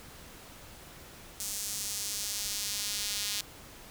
sawtooth tone with high-pass filter sweep, 206.1 Hz, G#3, 13 cents flat, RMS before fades -35 dBFS, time 1.4-3.41 s, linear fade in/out 2 ms, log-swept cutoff 6900 to 4000 Hz, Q 1.2, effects pink hiss -50 dBFS RMS until 3.9 s

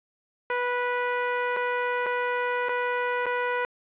15% pulse tone with dropouts, 491 Hz, B4, 10 cents flat, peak -18 dBFS, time 0.5-3.65 s, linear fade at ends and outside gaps 1 ms, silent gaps 1.565-1.569 / 2.061-2.065 / 2.686-2.692 / 3.258-3.265 s, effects resampled to 8000 Hz + 9-bit

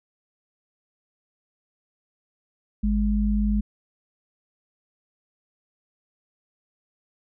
sine tone pair together, 51.92 / 207.7 Hz, G#1 / G#3, 0 / 0 cents, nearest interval 2 octaves, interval 2400 cents, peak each -22 dBFS, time 2.83-3.61 s, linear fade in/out 10 ms, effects none

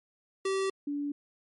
square / sine tone pair in turn, 386.2 / 288.2 Hz, G4 / D4, -26 / -33 cents, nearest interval perfect fourth, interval 507 cents, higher first, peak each -28 / -30 dBFS, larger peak first, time 0.45-0.7 / 0.87-1.12 s, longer neither, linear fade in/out 5 ms, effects MP3 48 kbps

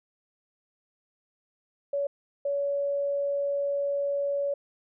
sine tone bursts at uneven times, 565 Hz, C#5, 33 cents sharp, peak -25 dBFS, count 2, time 1.93-2.07 / 2.45-4.54 s, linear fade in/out 5 ms, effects none

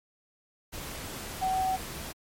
sine tone in noise, 755 Hz, F#5, 35 cents sharp, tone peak -25 dBFS, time 1.41-1.77 s, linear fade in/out 20 ms, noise pink, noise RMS -39 dBFS, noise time 0.72-2.13 s, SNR +11 dB, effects MP3 64 kbps

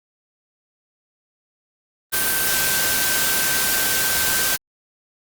sine tone in noise, 1552 Hz, G6, 18 cents flat, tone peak -26 dBFS, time 2.12-4.57 s, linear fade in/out 20 ms, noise white, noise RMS -20 dBFS, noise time 2.12-4.57 s, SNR -9 dB, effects Opus 32 kbps

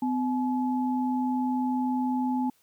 sine tone pair together, 253.9 / 854 Hz, B3 / G#5, +48 / +48 cents, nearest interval octave + major sixth, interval 2100 cents, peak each -25 / -31 dBFS, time 0.02-2.5 s, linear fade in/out 5 ms, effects white hiss -66 dBFS RMS until 2.62 s

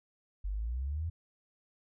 sine exponential sweep, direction up, 46.25 to 86 Hz, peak -32 dBFS, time 0.44-1.1 s, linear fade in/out 10 ms, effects none

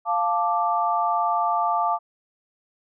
sine chord, D minor, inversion first, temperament equal, 698.5 / 880 / 1174.7 Hz, F5 / A5 / D6, 0 / 0 / 0 cents, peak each -24 dBFS, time 0.05-1.99 s, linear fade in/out 50 ms, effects none

